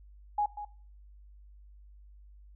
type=tone with echo; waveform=sine; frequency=830.6 Hz; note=G#5; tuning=in tune; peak=-25 dBFS; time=0.38-0.46 s; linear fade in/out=5 ms; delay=190 ms; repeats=1; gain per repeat=-11 dB; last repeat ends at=0.65 s; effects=noise-tail reverb RT60 0.4 s tail -18 dB re dry + added 50 Hz sine -51 dBFS peak until 2.55 s